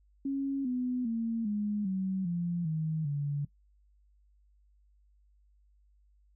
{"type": "tone with pitch steps", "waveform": "sine", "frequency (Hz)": [274.5, 250.3, 228.2, 208, 189.67, 172.92, 157.66, 143.74], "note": ["C#4", "B3", "A#3", "G#3", "F#3", "F3", "D#3", "D3"], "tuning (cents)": [-17, 23, -37, 3, 43, -17, 23, -37], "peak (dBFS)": -29, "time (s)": [0.25, 3.45], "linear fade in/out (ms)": 5, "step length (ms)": 400, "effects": ["noise-tail reverb RT60 0.1 s tail -19 dB re dry", "added 50 Hz sine -62 dBFS peak until 6.35 s"]}